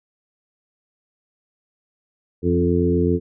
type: harmonic tone with a mistuned harmonic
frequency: 87.6 Hz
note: F2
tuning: 6 cents sharp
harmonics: 1 / 2 / 3 / 4 / 5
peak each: -22 / -22 / -22 / -22 / -22 dBFS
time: 2.42-3.2 s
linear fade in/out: 50 ms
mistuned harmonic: 2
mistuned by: -30 cents
effects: none